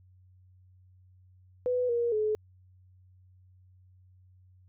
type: tone with pitch steps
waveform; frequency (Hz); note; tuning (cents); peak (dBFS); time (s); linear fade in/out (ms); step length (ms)
sine; 497.3 / 473.1 / 428; B4 / A#4 / A4; +12 / +26 / -48; -25; 1.66-2.35; 0; 230
effects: added 92 Hz sine -56 dBFS peak until 4.68 s